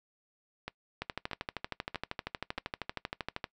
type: two click trains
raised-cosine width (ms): 0.3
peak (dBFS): -21 / -18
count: 4 / 32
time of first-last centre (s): 0.68-2.579 / 1.02-3.442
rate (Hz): 1.58 / 12.8
effects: noise-tail reverb RT60 0.1 s tail -21 dB re dry